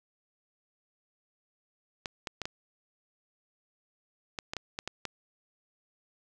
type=clicks; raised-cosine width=0.2 ms; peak=-17 dBFS; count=10; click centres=2.058 / 2.272 / 2.417 / 2.455 / 4.388 / 4.535 / 4.567 / 4.789 / 4.876 / 5.053 s; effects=none